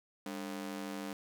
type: ring-modulated tone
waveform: sawtooth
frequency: 246.9 Hz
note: B3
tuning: in tune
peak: -32 dBFS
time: 0.26-1.13 s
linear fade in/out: 2 ms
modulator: 46.4 Hz
effects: none